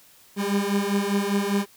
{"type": "beating tone pair", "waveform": "30% pulse", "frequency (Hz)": [198.3, 203.3], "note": ["G3", "G#3"], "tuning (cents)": [20, -37], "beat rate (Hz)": 5, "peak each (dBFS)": -22, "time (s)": [0.36, 1.66], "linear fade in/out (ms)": 50, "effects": ["white hiss -54 dBFS RMS until 1.76 s"]}